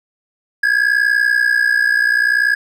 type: ring-modulated tone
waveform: triangle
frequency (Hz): 1661.2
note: G#6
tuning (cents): 0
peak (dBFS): -7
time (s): 0.63-2.55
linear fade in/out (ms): 5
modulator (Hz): 30.3
effects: none